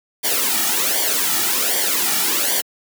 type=noise with flanger; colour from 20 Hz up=white; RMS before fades=-19 dBFS; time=0.23-2.62 s; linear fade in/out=20 ms; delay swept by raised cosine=0.75 to 1.95 ms; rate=1.3 Hz; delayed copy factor=-0.75; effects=high-pass 200 Hz 12 dB/octave